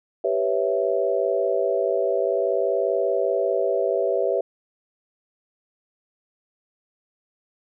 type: chord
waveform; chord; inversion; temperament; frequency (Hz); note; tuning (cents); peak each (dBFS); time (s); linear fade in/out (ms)
sine; C# half-diminished seventh; second; equal; 392 / 493.9 / 554.4 / 659.3; G4 / B4 / C#5 / E5; 0 / 0 / 0 / 0; -25; 0.24-4.41; 5
effects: none